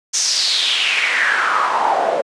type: noise with band-pass filter sweep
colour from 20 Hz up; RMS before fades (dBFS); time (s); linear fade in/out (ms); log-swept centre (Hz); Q
pink; -17; 0.13-2.22; 20; 6400 to 580; 4.4
effects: high-pass 300 Hz 12 dB/octave + resampled to 22050 Hz